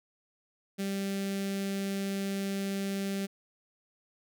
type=tone with notch filter; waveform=sawtooth; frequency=196.4 Hz; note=G3; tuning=4 cents sharp; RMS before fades=-33 dBFS; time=0.78-3.27 s; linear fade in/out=20 ms; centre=1000 Hz; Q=0.8; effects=none